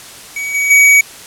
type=tone with level steps; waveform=square; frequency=2263 Hz; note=C#7; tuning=35 cents sharp; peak=-19 / -13 / -5 dBFS; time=0.36-1.01 s; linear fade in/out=5 ms; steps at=0.54 / 0.7 s; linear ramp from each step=10 ms; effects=white hiss -34 dBFS RMS until 1.26 s + low-pass 11000 Hz 12 dB/octave